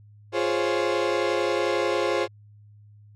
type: chord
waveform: 35% pulse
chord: Db major seventh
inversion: first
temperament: equal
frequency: 349.2 / 415.3 / 523.3 / 554.4 Hz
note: F4 / Ab4 / C5 / Db5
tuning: 0 / 0 / 0 / 0 cents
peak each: -26 / -26 / -25 / -28 dBFS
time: 0.32-2.28 s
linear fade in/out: 50 ms
effects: added 104 Hz sine -48 dBFS peak until 3.15 s + low-pass 5000 Hz 12 dB/octave